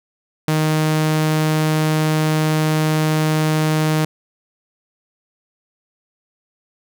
sawtooth tone, 155.56 Hz, D#3, in tune, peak -11 dBFS, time 0.48-4.05 s, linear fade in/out 2 ms, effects none

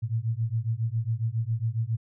sine beating tone pair, 110 / 117.3 Hz, A2 / A#2, 0 / +11 cents, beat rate 7.3 Hz, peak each -28 / -28 dBFS, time 0.02-1.97 s, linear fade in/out 20 ms, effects none

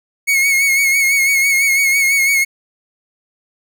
45% pulse tone with vibrato, 2195 Hz, C#7, 18 cents flat, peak -11 dBFS, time 0.27-2.45 s, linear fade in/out 20 ms, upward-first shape sine, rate 6 Hz, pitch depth 43 cents each way, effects none

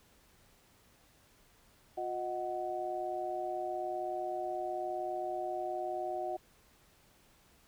sine tone cluster, 357.9 / 623 / 742 Hz, F4 / D#5 / F#5, +42 / +2 / +5 cents, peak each -40 / -39 / -37 dBFS, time 1.97-6.37 s, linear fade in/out 10 ms, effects pink hiss -65 dBFS RMS until 7.67 s

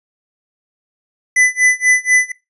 square tone with tremolo, 2002 Hz, B6, 23 cents sharp, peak -8 dBFS, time 1.36-2.32 s, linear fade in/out 5 ms, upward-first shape sine, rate 4.1 Hz, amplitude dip 95%, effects noise-tail reverb RT60 0.2 s tail -18 dB re dry + resampled to 24000 Hz

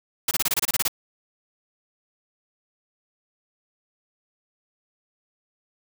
white noise bursts, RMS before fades -22 dBFS, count 11, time 0.28-0.881 s, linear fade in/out 5 ms, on 31 ms, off 26 ms, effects none

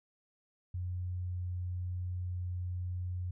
sine tone, 89.9 Hz, F#2, 49 cents flat, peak -34 dBFS, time 0.74-3.31 s, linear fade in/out 5 ms, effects none

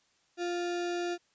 sine tone with sample-and-hold, 349.2 Hz, F4, in tune, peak -30 dBFS, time 0.37-1.18 s, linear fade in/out 50 ms, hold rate 1050 Hz, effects white hiss -70 dBFS RMS until 1.34 s + resampled to 16000 Hz

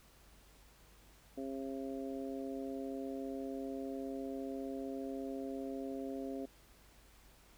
harmonic tone, 134.8 Hz, C#3, 48 cents flat, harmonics 2 / 3 / 4 / 5, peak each -41 / -45 / -47 / -49 dBFS, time 1.37-6.46 s, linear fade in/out 10 ms, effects added 50 Hz sine -64 dBFS peak until 7.57 s + pink hiss -64 dBFS RMS until 7.57 s

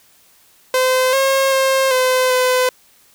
sawtooth tone with pitch steps, 514 / 539 / 533 / 512 / 507 Hz, C5 / C#5 / C5 / C5 / B4, -31 / -49 / +32 / -38 / +45 cents, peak -9 dBFS, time 0.74-2.69 s, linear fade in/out 2 ms, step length 390 ms, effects white hiss -52 dBFS RMS until 3.14 s

